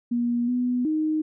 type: tone with pitch steps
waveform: sine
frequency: 239.1 / 247.4 / 310.5 Hz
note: A#3 / B3 / D#4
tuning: +44 / +3 / -3 cents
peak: -21 dBFS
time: 0.11-1.22 s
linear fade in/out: 10 ms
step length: 370 ms
effects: none